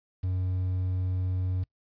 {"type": "tone with quantisation", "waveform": "triangle", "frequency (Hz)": 92.2, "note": "F#2", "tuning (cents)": -6, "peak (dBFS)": -24, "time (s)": [0.23, 1.64], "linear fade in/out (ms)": 10, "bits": 9, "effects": ["noise-tail reverb RT60 0.1 s tail -24 dB re dry", "resampled to 11025 Hz"]}